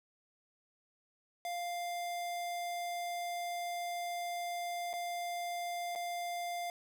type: tone with dropouts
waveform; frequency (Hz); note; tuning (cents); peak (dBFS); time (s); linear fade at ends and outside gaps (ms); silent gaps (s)
square; 698.5; F5; 0; -37; 1.45-6.7; 1; 4.931-4.937 / 5.952-5.958
effects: none